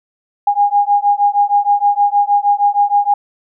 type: beating tone pair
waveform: sine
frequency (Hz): 813 / 819.4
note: G#5 / G#5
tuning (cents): -37 / -24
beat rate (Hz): 6.4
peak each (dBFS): -13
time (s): 0.47-3.14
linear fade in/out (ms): 5
effects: none